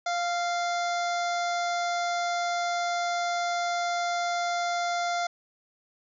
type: harmonic tone with a mistuned harmonic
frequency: 698.5 Hz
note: F5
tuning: in tune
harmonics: 1 / 2 / 3 / 5 / 6 / 7 / 8 / 9 / 10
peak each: -27 / -33 / -37 / -41 / -43 / -44 / -45 / -46 / -47 dBFS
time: 0.06-5.27 s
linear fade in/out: 5 ms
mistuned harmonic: 2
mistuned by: -16 cents
effects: none